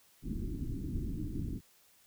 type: low-pass noise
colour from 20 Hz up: pink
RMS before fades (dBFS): -37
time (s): 0.22-1.61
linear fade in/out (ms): 50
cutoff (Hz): 340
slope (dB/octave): 48
effects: white hiss -65 dBFS RMS until 2.06 s